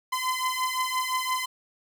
sawtooth beating tone pair, 1021 / 1026.8 Hz, C6 / C6, -43 / -33 cents, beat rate 5.8 Hz, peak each -25 dBFS, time 0.12-1.46 s, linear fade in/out 10 ms, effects none

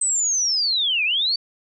sine linear two-way sweep, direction down then up, 8200 to 2359 to 4609 Hz, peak -18 dBFS, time 0.01-1.36 s, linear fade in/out 5 ms, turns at 1.04 s, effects none

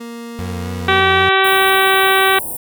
30% pulse tone with pitch glide, 233.8 to 240.7 Hz, A#3 to B3, +5 to -44 cents, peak -25 dBFS, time 0-1.01 s, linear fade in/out 10 ms, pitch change +51 cents, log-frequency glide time 0.61-0.67 s
30% pulse tone with vibrato, 89.5 Hz, F2, 43 cents sharp, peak -20 dBFS, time 0.39-1.29 s, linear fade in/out 0 ms, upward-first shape triangle, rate 3.7 Hz, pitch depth 35 cents each way
harmonic tone, 384.1 Hz, G4, 35 cents flat, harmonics 1 / 2 / 3 / 4 / 5 / 6 / 7 / 8 / 9 / 10, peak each -17 / -18 / -17 / -17 / -20 / -21 / -25 / -25 / -25 / -24 dBFS, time 0.88-2.39 s, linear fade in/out 5 ms
white band-stop noise, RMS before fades -25 dBFS, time 1.44-2.57 s, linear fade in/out 5 ms, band 980 to 8400 Hz, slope 96 dB/octave
effects none

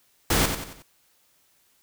pink noise with echo, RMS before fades -21 dBFS, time 0.3-0.46 s, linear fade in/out 5 ms, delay 91 ms, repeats 4, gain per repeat -7 dB, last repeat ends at 0.824 s, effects white hiss -64 dBFS RMS until 1.82 s

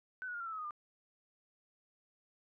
sine tone with pitch steps, 1511 / 1462.1 / 1414.7 / 1368.9 / 1324.6 / 1281.7 / 1240.1 / 1200 Hz, F#6 / F#6 / F6 / F6 / E6 / E6 / D#6 / D6, +36 / -21 / +22 / -35 / +8 / -49 / -6 / +37 cents, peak -39 dBFS, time 0.22-0.708 s, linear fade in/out 0 ms, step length 61 ms, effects none

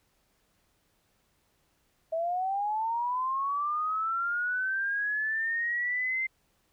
sine linear sweep, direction up, 641 to 2093 Hz, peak -27 dBFS, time 2.12-6.27 s, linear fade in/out 10 ms, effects pink hiss -71 dBFS RMS until 6.72 s

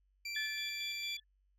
25% pulse tone, 2352 Hz, D7, 2 cents sharp, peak -35 dBFS, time 0.25-1.17 s, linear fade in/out 5 ms
sine tone with tremolo, 3432 Hz, A7, 44 cents flat, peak -40 dBFS, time 0.35-1.2 s, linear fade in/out 5 ms, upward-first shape square, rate 4.4 Hz, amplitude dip 55%
sine tone with exponential decay, 1740 Hz, A6, 20 cents flat, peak -35 dBFS, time 0.36-1.24 s, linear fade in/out 5 ms, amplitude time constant 190 ms
effects added 48 Hz sine -70 dBFS peak until 1.58 s + low-pass 11000 Hz 12 dB/octave

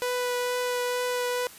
sawtooth tone with vibrato, 493.9 Hz, B4, in tune, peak -22 dBFS, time 0.02-1.47 s, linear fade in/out 0 ms, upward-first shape triangle, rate 2.2 Hz, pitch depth 10 cents each way, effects white hiss -47 dBFS RMS until 1.58 s + resampled to 32000 Hz

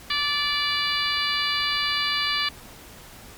harmonic tone, 582 Hz, D5, 16 cents flat, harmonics 2 / 3 / 4 / 5 / 6 / 7 / 8, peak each -30 / -30 / -30 / -30 / -30 / -30 / -30 dBFS, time 0.1-2.49 s, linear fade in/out 5 ms, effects pink hiss -45 dBFS RMS until 3.37 s + Opus 48 kbps

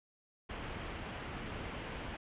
pink low-pass noise, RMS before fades -43 dBFS, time 0.49-2.17 s, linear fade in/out 10 ms, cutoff 3300 Hz, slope 48 dB/octave, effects resampled to 8000 Hz

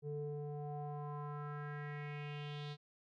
square tone with low-pass filter sweep, 146.83 Hz, D3, in tune, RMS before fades -44 dBFS, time 0.02-2.77 s, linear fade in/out 50 ms, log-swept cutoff 390 to 4000 Hz, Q 3.8, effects none

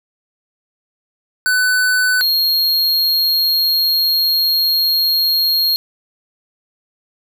square tone pair in turn, 1500 / 4255 Hz, F#6 / C8, +23 / +28 cents, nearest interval octave + tritone, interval 1805 cents, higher second, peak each -13 dBFS, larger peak neither, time 1.46-2.21 / 2.21-5.76 s, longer second, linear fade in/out 0 ms, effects none

